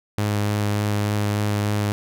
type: tone with vibrato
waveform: sawtooth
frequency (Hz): 103.83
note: G#2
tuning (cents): 0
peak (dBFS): -16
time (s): 0.18-1.92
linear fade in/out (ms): 0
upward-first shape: sine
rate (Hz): 3.4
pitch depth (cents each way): 10
effects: none